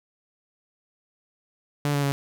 sawtooth tone with pitch steps, 145.3 / 142.64 / 140.03 Hz, D3 / C#3 / C#3, -18 / +50 / +18 cents, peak -18 dBFS, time 1.85-2.12 s, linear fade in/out 0 ms, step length 90 ms, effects none

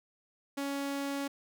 sawtooth tone, 279.3 Hz, C#4, 13 cents sharp, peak -29 dBFS, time 0.57-1.28 s, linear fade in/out 10 ms, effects none

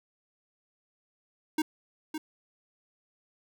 square tone with echo, 311.1 Hz, D#4, in tune, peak -25 dBFS, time 1.58-1.62 s, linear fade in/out 5 ms, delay 560 ms, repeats 1, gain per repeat -8 dB, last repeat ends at 2.18 s, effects none

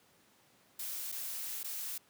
blue noise with dropouts, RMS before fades -40 dBFS, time 0.79-1.98 s, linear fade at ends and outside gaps 5 ms, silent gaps 1.118-1.123 / 1.632-1.643 s, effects pink hiss -66 dBFS RMS until 2.09 s + high-pass 150 Hz 12 dB/octave

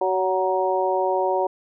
harmonic tone with a mistuned harmonic, 187.6 Hz, F#3, 24 cents sharp, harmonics 2 / 3 / 4 / 5, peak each -24 / -24 / -25 / -25 dBFS, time 0.01-1.47 s, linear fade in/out 5 ms, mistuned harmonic 4, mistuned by -20 cents, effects none

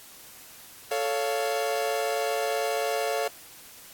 40% pulse chord, A augmented, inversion none, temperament equal with one note detuned, 440 / 558.2 / 698.5 Hz, A4 / C#5 / E#5, 0 / +12 / 0 cents, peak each -29 dBFS, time 0.91-3.28 s, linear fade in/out 5 ms, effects white hiss -48 dBFS RMS until 3.93 s + AAC 64 kbps

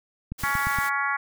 click train, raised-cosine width 5 ms, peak -19 dBFS, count 5, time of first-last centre 0.32-0.787 s, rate 8.57 Hz
white noise, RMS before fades -37 dBFS, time 0.38-0.9 s, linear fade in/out 20 ms
harmonic tone, 280 Hz, C#4, 18 cents sharp, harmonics 3 / 4 / 5 / 6 / 7 / 8, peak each -32 / -28 / -29 / -30 / -30 / -36 dBFS, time 0.43-1.17 s, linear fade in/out 10 ms
effects none

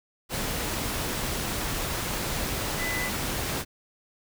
sine tone in noise, 2003 Hz, B6, 24 cents sharp, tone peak -30 dBFS, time 2.77-3.11 s, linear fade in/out 50 ms, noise pink, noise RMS -30 dBFS, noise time 0.29-3.65 s, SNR -3 dB, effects none

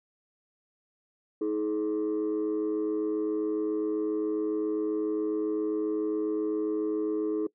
sine tone pair together, 317.9 / 425.3 Hz, D#4 / G#4, +37 / +41 cents, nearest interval perfect fourth, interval 504 cents, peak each -27 dBFS, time 1.41-7.47 s, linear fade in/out 5 ms, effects noise-tail reverb RT60 0.1 s tail -21 dB re dry + tanh soft clip ceiling -23 dBFS

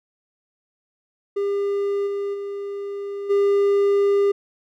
triangle tone with level steps, 401.5 Hz, G4, 41 cents sharp, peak -18 / -21 / -25 / -13 dBFS, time 1.36-4.32 s, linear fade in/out 10 ms, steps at 2.06 / 2.33 / 3.29 s, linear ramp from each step 20 ms, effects none

